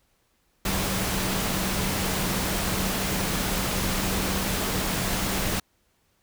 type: tone in noise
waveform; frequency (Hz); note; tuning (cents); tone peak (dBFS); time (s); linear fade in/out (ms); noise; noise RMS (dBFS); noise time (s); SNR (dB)
sine; 190.4; F#3; +50; -32; 0.65-5.6; 5; pink; -27; 0.65-5.6; -8
effects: pink hiss -68 dBFS RMS until 6.22 s